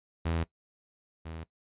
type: tone pair in turn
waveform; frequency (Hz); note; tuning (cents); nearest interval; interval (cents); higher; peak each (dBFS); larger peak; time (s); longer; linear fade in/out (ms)
sawtooth; 82.41 / 80.95; E2 / E2; 0 / -31; unison; 31; first; -24 / -35; first; 0.25-0.44 / 1.25-1.44; neither; 10
effects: noise-tail reverb RT60 0.1 s tail -19 dB re dry + resampled to 8000 Hz